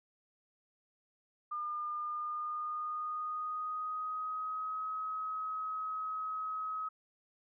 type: tone with pitch glide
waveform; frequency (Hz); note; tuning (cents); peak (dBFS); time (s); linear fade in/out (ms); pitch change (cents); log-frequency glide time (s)
sine; 1208 to 1273.2; D6 to D#6; +48 to +39; -35; 1.51-6.89; 10; +91; 1.98-4.85
effects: none